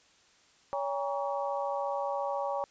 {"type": "harmonic tone with a mistuned harmonic", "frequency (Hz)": 188.3, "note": "F#3", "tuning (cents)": 31, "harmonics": [3, 4, 5, 6], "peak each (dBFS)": [-33, -35, -37, -39], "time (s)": [0.73, 2.64], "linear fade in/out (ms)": 0, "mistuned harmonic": 4, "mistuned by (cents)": 120, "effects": ["white hiss -63 dBFS RMS until 2.7 s", "resampled to 16000 Hz"]}